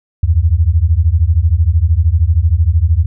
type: beating tone pair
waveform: sine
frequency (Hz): 76 / 89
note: D#2 / F2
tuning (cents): -40 / +33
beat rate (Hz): 13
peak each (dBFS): -11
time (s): 0.23-3.06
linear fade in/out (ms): 5
effects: none